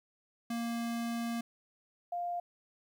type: tone pair in turn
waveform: square / sine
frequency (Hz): 233.3 / 700.5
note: A#3 / F5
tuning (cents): +2 / +5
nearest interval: octave + perfect fifth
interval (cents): 1903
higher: second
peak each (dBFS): -34 / -33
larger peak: second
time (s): 0.5-1.41 / 2.12-2.4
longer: first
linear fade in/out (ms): 5
effects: 12-bit